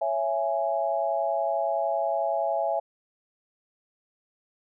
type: chord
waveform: sine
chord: C# minor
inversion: none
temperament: just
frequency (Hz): 554.4 / 665.2 / 831.5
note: C#5 / E5 / G#5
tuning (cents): 0 / +16 / +2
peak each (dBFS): -30 / -26 / -29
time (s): 0.01-2.8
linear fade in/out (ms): 10
effects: none